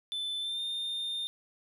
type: tone with pitch glide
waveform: triangle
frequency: 3520 to 3627 Hz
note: A7 to A#7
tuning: 0 to -48 cents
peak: -31 dBFS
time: 0.12-1.27 s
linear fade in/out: 0 ms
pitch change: +52 cents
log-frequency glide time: 0.4-0.61 s
effects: none